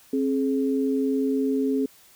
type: tone pair together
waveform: sine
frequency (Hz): 267.2 / 424.1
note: C4 / G#4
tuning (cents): +36 / +36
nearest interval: minor sixth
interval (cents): 800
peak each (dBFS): -22 / -26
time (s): 0.13-1.86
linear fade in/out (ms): 5
effects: white hiss -54 dBFS RMS until 2.15 s